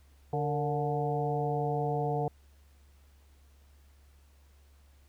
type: harmonic tone with a mistuned harmonic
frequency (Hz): 145.1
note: D3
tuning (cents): -21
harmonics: 1 / 2 / 3 / 4 / 5 / 6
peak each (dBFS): -32 / -41 / -33 / -42 / -33 / -42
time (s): 0.33-2.28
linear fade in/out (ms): 2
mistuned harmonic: 3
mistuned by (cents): +73
effects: added 70 Hz sine -57 dBFS peak until 5.08 s + pink hiss -68 dBFS RMS until 5.08 s